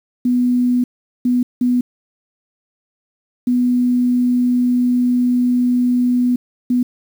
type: tone bursts at uneven times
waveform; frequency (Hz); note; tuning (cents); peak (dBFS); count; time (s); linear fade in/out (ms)
sine; 246.9; B3; 0; -12; 5; 0.25-0.84 / 1.25-1.43 / 1.61-1.81 / 3.47-6.36 / 6.7-6.83; 5
effects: 7-bit